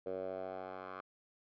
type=tone with band-pass filter sweep; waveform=10% pulse; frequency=93.6 Hz; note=F#2; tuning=20 cents sharp; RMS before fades=-43 dBFS; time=0.06-1.01 s; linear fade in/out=5 ms; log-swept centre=500 to 1100 Hz; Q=3.6; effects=resampled to 11025 Hz